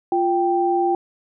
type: tone pair together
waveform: sine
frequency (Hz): 349.2 / 784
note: F4 / G5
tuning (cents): 0 / 0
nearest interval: octave + major second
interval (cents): 1400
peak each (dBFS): -19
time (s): 0.12-0.95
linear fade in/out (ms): 2
effects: none